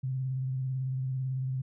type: tone with vibrato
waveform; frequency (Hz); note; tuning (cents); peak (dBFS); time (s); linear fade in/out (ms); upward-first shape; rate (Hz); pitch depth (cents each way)
sine; 130.81; C3; 0; -29; 0.03-1.62; 10; square; 18; 28
effects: none